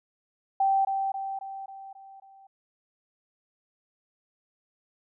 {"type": "tone with echo", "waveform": "sine", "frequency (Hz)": 779, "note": "G5", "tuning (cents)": -11, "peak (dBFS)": -20, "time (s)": [0.6, 0.85], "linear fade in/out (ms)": 5, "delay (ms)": 270, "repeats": 6, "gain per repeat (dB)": -5, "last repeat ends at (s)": 2.47, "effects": []}